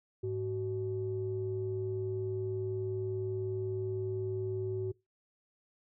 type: tone pair together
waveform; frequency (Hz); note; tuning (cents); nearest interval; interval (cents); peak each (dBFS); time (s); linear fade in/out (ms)
sine; 105.51 / 376; G#2 / F#4; +28 / +28; octave + minor seventh; 2200; -36 / -33; 0.23-4.92; 10
effects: noise-tail reverb RT60 0.2 s tail -21 dB re dry + tanh soft clip ceiling -25 dBFS